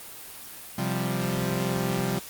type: chord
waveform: sawtooth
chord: C suspended fourth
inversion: none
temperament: equal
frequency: 130.81 / 174.61 / 196 Hz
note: C3 / F3 / G3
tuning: 0 / 0 / 0 cents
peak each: -26 dBFS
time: 0.78-2.19 s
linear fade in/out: 5 ms
effects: white hiss -42 dBFS RMS until 2.29 s + Opus 32 kbps